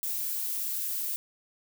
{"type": "noise", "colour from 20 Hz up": "violet", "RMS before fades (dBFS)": -32, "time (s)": [0.03, 1.16], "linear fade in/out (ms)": 0, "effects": []}